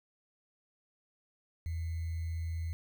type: tone with sample-and-hold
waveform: sine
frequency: 82.41 Hz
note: E2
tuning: in tune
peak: -33 dBFS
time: 1.66-2.73 s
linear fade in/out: 0 ms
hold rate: 2100 Hz
effects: none